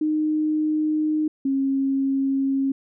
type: tone pair in turn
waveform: sine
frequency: 307.7 / 271.2 Hz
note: D#4 / C#4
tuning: -19 / -38 cents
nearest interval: major second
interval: 219 cents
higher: first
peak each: -19 dBFS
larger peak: neither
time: 0.01-1.28 / 1.45-2.72 s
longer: neither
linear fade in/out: 5 ms
effects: none